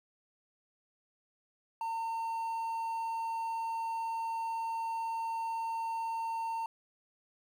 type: tone with quantisation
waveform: triangle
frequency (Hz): 909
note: A#5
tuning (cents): -44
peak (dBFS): -31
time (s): 1.81-6.66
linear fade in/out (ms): 2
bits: 10
effects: none